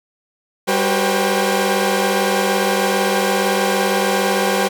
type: tone cluster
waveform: sawtooth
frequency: 197.2 / 376.7 / 486.5 / 533 / 795 Hz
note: G3 / F#4 / B4 / C5 / G5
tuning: +11 / +31 / -26 / +32 / +24 cents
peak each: -18 dBFS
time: 0.67-4.69 s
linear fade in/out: 20 ms
effects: none